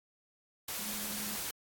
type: tone in noise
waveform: sine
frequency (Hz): 209.6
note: G#3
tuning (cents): +16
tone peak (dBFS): -45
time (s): 0.79-1.36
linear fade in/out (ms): 5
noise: white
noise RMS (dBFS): -38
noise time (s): 0.68-1.51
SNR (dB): -10
effects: AAC 64 kbps